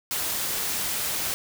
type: noise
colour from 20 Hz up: white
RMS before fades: -28 dBFS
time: 0.11-1.34 s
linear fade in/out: 0 ms
effects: none